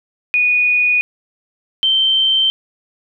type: tone pair in turn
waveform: sine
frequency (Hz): 2467 / 3117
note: D#7 / G7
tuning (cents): -15 / -11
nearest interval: major third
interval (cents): 404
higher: second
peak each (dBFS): -11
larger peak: neither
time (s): 0.34-1.01 / 1.83-2.5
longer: neither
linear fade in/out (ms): 0
effects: none